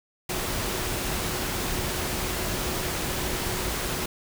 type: tone in noise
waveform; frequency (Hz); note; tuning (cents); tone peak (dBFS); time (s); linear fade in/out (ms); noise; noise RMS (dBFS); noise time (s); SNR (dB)
sine; 365.2; F#4; -23; -38; 0.29-4.06; 5; pink; -29; 0.29-4.06; -12
effects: none